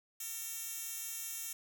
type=tone with high-pass filter; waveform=10% pulse; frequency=454.5 Hz; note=A#4; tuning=44 cents flat; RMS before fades=-42 dBFS; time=0.2-1.53 s; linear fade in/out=5 ms; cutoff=7600 Hz; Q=0.7; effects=11-bit